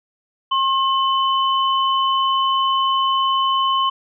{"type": "tone pair together", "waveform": "sine", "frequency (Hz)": [1071, 3019], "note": ["C6", "F#7"], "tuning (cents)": [40, 34], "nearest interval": "octave + tritone", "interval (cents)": 1794, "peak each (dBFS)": [-16, -22], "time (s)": [0.51, 3.9], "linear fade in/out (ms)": 10, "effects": []}